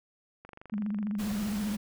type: click train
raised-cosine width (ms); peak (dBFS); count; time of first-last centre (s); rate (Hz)
0.5; -32; 18; 0.45-1.152; 24.2
type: tone with vibrato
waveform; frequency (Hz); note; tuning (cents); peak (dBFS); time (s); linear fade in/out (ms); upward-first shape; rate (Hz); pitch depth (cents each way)
sine; 207.7; G#3; 0; -29; 0.72-1.77; 10; triangle; 15; 100
type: noise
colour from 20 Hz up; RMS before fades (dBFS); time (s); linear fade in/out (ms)
pink; -41; 1.18-1.77; 20
effects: none